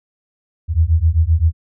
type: beating tone pair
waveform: sine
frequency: 77.78 / 85.48 Hz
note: D#2 / F2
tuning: 0 / -37 cents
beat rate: 7.7 Hz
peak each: -14 dBFS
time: 0.68-1.53 s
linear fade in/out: 50 ms
effects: none